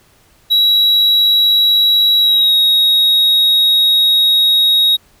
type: tone with pitch glide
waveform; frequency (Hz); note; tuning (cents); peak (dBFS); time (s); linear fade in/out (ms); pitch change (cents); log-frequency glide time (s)
triangle; 3884 to 3780; B7 to A#7; -30 to +23; -7; 0.5-4.97; 20; -47; 2.2-2.53
effects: pink hiss -51 dBFS RMS until 5.2 s